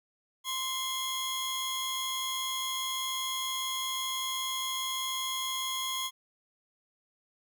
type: tone pair together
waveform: sawtooth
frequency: 1046.5 / 3322 Hz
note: C6 / G#7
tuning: 0 / 0 cents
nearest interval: octave + minor sixth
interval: 2000 cents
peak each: -32 / -30 dBFS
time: 0.44-6.11 s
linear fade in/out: 50 ms
effects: none